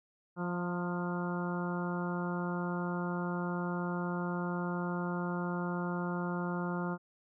harmonic tone with a mistuned harmonic, 175.8 Hz, F3, 12 cents sharp, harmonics 1 / 2 / 3 / 4 / 5 / 6 / 7 / 8, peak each -34 / -40 / -44 / -46 / -44 / -46 / -45 / -44 dBFS, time 0.36-6.98 s, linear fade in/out 50 ms, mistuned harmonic 5, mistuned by +25 cents, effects none

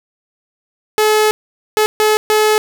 sawtooth tone bursts at uneven times, 428.6 Hz, A4, 45 cents flat, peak -6 dBFS, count 4, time 0.98-1.31 / 1.77-1.86 / 2-2.17 / 2.3-2.58 s, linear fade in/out 0 ms, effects none

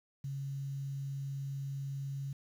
sine tone with quantisation, 137.9 Hz, C#3, 9 cents flat, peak -36 dBFS, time 0.24-2.33 s, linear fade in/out 5 ms, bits 10, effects none

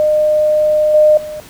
sine tone with level steps, 609 Hz, D#5, 37 cents flat, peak -9 / -5 / -23 dBFS, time 0-1.4 s, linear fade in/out 0 ms, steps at 0.94 / 1.17 s, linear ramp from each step 5 ms, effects pink hiss -38 dBFS RMS until 1.49 s

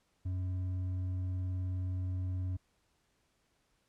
sine tone with hard clipping, 91.9 Hz, F#2, 11 cents flat, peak -34 dBFS, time 0.25-2.57 s, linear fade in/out 10 ms, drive 4 dB, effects pink hiss -75 dBFS RMS until 3.88 s + low-pass 10000 Hz 12 dB/octave

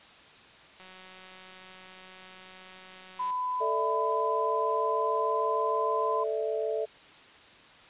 click train, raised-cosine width 0.2 ms, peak -32 dBFS, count 467, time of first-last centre 0.8-3.305 s, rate 186 Hz
sine tone with pitch glide, 1002 to 1019.5 Hz, B5 to C6, +25 to -45 cents, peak -28 dBFS, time 3.19-6.24 s, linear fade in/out 10 ms, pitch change +30 cents, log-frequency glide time 3.48-5.95 s
sine chord, A suspended fourth, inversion none, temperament equal with one note detuned, 440 / 592.8 / 659.3 Hz, A4 / D5 / E5, 0 / +16 / 0 cents, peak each -30 / -34 / -33 dBFS, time 3.6-6.86 s, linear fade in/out 20 ms
effects white hiss -53 dBFS RMS until 7.89 s + resampled to 8000 Hz

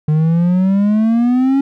triangle exponential sweep, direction up, 150.5 to 278 Hz, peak -8 dBFS, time 0.08-1.61 s, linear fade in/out 5 ms, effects none

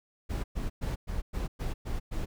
brown noise bursts, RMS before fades -32 dBFS, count 8, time 0.29-2.26 s, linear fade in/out 20 ms, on 150 ms, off 110 ms, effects none

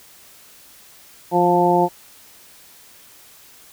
harmonic tone with a mistuned harmonic, 176.3 Hz, F3, 17 cents sharp, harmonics 1 / 2 / 3 / 4 / 5, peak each -22 / -18 / -22 / -19 / -18 dBFS, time 1.31-1.89 s, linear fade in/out 50 ms, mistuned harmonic 1, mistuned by -21 cents, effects white hiss -47 dBFS RMS until 3.72 s

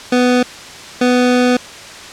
25% pulse tone bursts at uneven times, 248.3 Hz, B3, 9 cents sharp, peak -6 dBFS, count 2, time 0.12-0.43 / 1.01-1.57 s, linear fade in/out 5 ms, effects white hiss -32 dBFS RMS until 2.12 s + low-pass 6000 Hz 12 dB/octave

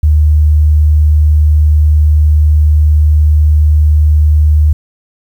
sine tone, 75.8 Hz, D#2, 45 cents flat, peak -4 dBFS, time 0.03-4.73 s, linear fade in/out 5 ms, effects 7-bit

